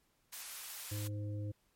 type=high-pass noise; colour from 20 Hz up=white; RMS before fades=-46 dBFS; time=0.32-1.08 s; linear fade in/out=10 ms; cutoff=860 Hz; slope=12 dB/octave
type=harmonic tone; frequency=103.83 Hz; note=G#2; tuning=in tune; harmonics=1 / 3 / 5; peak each=-37 / -47 / -51 dBFS; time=0.91-1.52 s; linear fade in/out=10 ms
effects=pink hiss -75 dBFS RMS until 1.75 s + MP3 64 kbps